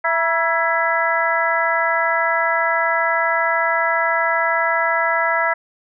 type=harmonic tone with a mistuned harmonic; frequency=332.6 Hz; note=E4; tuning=16 cents sharp; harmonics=2 / 3 / 4 / 5 / 6; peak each=-22 / -22 / -22 / -22 / -22 dBFS; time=0.04-5.54 s; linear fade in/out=10 ms; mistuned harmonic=3; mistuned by=-59 cents; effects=none